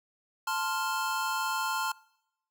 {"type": "chord", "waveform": "square", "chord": "F major", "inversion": "first", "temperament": "equal", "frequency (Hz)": [880, 1046.5, 1396.9], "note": ["A5", "C6", "F6"], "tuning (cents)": [0, 0, 0], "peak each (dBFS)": -34, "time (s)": [0.47, 1.92], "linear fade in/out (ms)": 5, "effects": ["noise-tail reverb RT60 0.8 s tail -23 dB re dry"]}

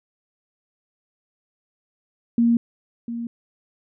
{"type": "tone with echo", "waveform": "sine", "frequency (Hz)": 234.1, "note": "A#3", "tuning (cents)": 8, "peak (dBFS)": -14, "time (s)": [2.38, 2.57], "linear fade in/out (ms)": 2, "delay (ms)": 700, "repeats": 1, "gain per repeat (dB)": -12, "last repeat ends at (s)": 3.27, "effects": []}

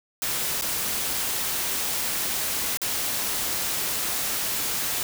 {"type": "noise with dropouts", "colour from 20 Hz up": "white", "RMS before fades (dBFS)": -27, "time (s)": [0.22, 5.03], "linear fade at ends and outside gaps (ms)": 1, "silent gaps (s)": [[0.612, 0.621], [2.772, 2.817]], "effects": []}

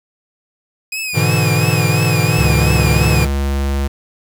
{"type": "tone with vibrato", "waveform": "sawtooth", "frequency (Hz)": 2498, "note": "D#7", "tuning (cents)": 6, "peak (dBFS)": -17, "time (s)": [0.92, 3.25], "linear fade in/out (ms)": 5, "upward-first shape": "triangle", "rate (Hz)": 2.9, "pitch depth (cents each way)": 89}
{"type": "chord", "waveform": "square", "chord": "E dominant seventh", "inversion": "first", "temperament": "equal", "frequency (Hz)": [103.83, 123.47, 146.83, 164.81], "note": ["G#2", "B2", "D3", "E3"], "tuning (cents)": [0, 0, 0, 0], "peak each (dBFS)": -19, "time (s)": [1.13, 3.28], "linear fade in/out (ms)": 50}
{"type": "tone", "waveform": "square", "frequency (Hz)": 69.3, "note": "C#2", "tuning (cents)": 0, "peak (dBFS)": -16, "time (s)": [2.38, 3.88], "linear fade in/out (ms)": 10}
{"effects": ["7-bit"]}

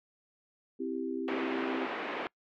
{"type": "chord", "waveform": "sine", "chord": "C major", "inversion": "none", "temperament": "equal", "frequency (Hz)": [261.6, 329.6, 392], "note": ["C4", "E4", "G4"], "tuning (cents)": [0, 0, 0], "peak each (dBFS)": [-36, -37, -37], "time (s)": [0.79, 1.87], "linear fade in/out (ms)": 20}
{"type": "band-pass noise", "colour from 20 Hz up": "pink", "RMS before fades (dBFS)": -37, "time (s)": [1.28, 2.27], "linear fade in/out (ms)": 0, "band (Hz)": [290, 2700], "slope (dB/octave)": 24}
{"effects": ["noise-tail reverb RT60 0.1 s tail -25 dB re dry"]}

